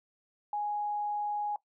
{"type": "tone", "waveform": "sine", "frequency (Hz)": 830.6, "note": "G#5", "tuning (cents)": 0, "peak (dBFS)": -30, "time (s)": [0.53, 1.56], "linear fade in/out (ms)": 2, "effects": ["noise-tail reverb RT60 0.1 s tail -18 dB re dry"]}